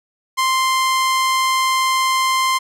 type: tone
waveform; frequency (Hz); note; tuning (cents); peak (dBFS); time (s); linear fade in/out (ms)
sawtooth; 1046.5; C6; 0; -11; 0.37-2.59; 20
effects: low-pass 12000 Hz 12 dB/octave